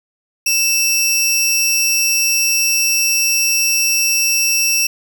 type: tone pair together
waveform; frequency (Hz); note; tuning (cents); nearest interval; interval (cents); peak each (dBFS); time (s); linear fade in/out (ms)
sawtooth; 2657 / 5630; E7 / F8; +13 / +13; octave + minor second; 1300; -13; 0.46-4.87; 5
effects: none